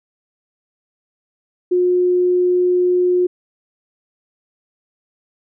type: tone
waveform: sine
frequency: 359.7 Hz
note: F#4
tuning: 49 cents flat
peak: -12 dBFS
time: 1.71-3.27 s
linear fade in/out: 10 ms
effects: none